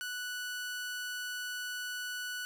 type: tone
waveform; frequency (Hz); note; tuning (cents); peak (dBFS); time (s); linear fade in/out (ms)
sawtooth; 1480; F#6; 0; -33; 0.01-2.45; 0
effects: none